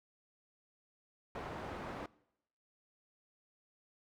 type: low-pass noise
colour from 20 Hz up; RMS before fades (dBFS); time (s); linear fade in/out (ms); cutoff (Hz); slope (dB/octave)
white; -44; 1.35-2.06; 2; 980; 12
effects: noise-tail reverb RT60 0.8 s tail -22 dB re dry